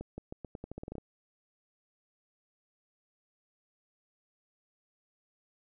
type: accelerating click train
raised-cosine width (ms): 2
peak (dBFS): -27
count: 13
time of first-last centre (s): 0.01-0.982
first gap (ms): 170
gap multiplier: 0.85
effects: none